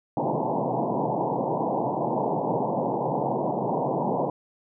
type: band-pass noise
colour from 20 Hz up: white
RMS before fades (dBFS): -26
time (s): 0.17-4.3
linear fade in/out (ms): 2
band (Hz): 120 to 960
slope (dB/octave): 96
effects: none

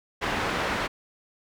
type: low-pass noise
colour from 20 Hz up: white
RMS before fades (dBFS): -28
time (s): 0.21-0.88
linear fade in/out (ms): 20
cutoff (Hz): 1800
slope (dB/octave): 12
effects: none

